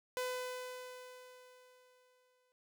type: tone with exponential decay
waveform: sawtooth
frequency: 503 Hz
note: B4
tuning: 32 cents sharp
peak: -31 dBFS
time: 0.17-2.52 s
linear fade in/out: 0 ms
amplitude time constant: 510 ms
effects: none